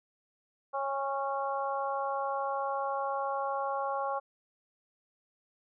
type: harmonic tone with a mistuned harmonic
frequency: 275.4 Hz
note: C#4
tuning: 11 cents flat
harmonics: 2 / 3 / 4 / 5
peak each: -35 / -34 / -35 / -42 dBFS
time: 0.73-4.2 s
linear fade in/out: 20 ms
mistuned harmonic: 3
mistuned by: -15 cents
effects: none